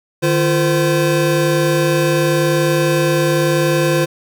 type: tone cluster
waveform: square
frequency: 151.7 / 343.8 / 516 Hz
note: D#3 / F4 / C5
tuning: -44 / -27 / -24 cents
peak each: -18 dBFS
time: 0.22-4.06 s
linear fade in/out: 20 ms
effects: none